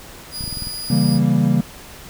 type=tone; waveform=sawtooth; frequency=4899 Hz; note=D#8; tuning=28 cents flat; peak=-24 dBFS; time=0.31-1.2 s; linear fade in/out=50 ms
type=clicks; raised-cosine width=5 ms; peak=-18 dBFS; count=7; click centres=0.409 / 0.44 / 0.478 / 0.527 / 0.572 / 0.623 / 0.671 s
type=chord; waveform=triangle; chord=C# diminished seventh; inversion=none; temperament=equal; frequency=138.59 / 164.81 / 196 / 233.1 Hz; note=C#3 / E3 / G3 / Bb3; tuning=0 / 0 / 0 / 0 cents; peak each=-17 dBFS; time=0.9-1.61 s; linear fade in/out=5 ms
effects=pink hiss -39 dBFS RMS until 2.09 s